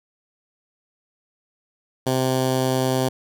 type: tone with notch filter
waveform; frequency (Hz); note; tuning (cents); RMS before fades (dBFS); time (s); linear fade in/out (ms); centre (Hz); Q
10% pulse; 130; C3; -11; -21; 2.06-3.09; 10; 2000; 1.9
effects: none